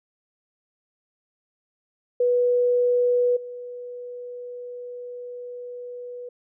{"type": "tone with level steps", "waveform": "sine", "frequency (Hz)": 490, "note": "B4", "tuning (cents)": -14, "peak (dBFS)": [-17, -33], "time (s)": [2.2, 6.29], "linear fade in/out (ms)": 5, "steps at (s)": 3.36, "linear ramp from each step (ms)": 10, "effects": []}